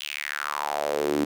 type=tone with high-pass filter sweep; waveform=sawtooth; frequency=73.42 Hz; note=D2; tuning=in tune; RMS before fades=-28 dBFS; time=0-1.25 s; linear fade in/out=10 ms; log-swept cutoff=3200 to 270 Hz; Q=4.4; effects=none